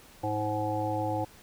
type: harmonic tone with a mistuned harmonic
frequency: 106.4 Hz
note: G#2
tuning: 42 cents sharp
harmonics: 1 / 3 / 5 / 7 / 8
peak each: -34 / -34 / -34 / -34 / -34 dBFS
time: 0.23-1.25 s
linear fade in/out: 10 ms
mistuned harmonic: 5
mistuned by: -15 cents
effects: pink hiss -54 dBFS RMS until 1.42 s